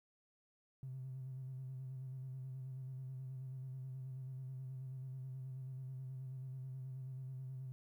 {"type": "tone with vibrato", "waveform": "triangle", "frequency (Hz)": 130.81, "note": "C3", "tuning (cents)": 0, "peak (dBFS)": -40, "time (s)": [0.83, 7.72], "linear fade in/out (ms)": 0, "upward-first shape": "square", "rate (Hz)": 9.3, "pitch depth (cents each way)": 32, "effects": ["tanh soft clip ceiling -41 dBFS", "13-bit"]}